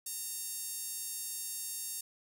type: tone with high-pass filter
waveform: 5% pulse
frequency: 921 Hz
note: A#5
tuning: 21 cents flat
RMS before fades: -40 dBFS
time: 0.06-2.01 s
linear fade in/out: 5 ms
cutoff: 7500 Hz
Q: 0.64
effects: 11-bit